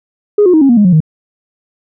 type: tone with pitch steps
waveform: sine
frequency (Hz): 414.3 / 360.7 / 314 / 273.3 / 238 / 207.2 / 180.33 / 156.99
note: G#4 / F#4 / D#4 / C#4 / A#3 / G#3 / F#3 / D#3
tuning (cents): -4 / -44 / +16 / -24 / +36 / -4 / -44 / +16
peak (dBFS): -3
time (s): 0.38-1.004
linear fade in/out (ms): 5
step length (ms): 78
effects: tanh soft clip ceiling 0 dBFS